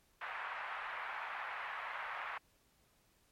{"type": "band-pass noise", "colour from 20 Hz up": "pink", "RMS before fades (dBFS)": -43, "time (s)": [0.21, 2.38], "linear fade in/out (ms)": 5, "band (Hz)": [840, 2200], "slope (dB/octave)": 24, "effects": ["pink hiss -72 dBFS RMS until 3.31 s", "MP3 64 kbps"]}